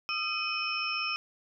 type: tone cluster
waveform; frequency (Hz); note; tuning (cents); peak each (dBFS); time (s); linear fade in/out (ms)
sine; 1232 / 1347 / 2514 / 3019 / 5300; D#6 / E6 / D#7 / F#7 / E8; -17 / +37 / +17 / +34 / +9; -37 / -40 / -32 / -40 / -36; 0.09-1.16; 0
effects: none